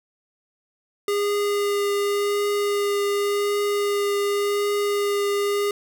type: tone with vibrato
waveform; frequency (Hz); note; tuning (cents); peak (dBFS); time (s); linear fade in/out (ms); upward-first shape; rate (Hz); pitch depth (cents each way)
square; 407.2; G#4; -34; -21; 1.08-5.71; 2; triangle; 0.89; 12
effects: none